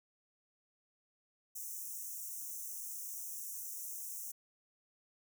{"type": "high-pass noise", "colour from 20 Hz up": "white", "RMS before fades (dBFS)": -44, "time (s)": [1.55, 4.32], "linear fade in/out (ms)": 10, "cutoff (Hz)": 5700, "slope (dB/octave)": 96, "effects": []}